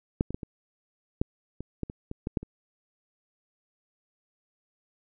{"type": "clicks", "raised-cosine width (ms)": 3, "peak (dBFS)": [-10, -22, -18, -23, -11, -23, -17, -24, -22, -17, -12, -26], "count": 12, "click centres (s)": [0.209, 0.306, 0.345, 0.432, 1.215, 1.606, 1.833, 1.899, 2.114, 2.271, 2.372, 2.43], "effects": []}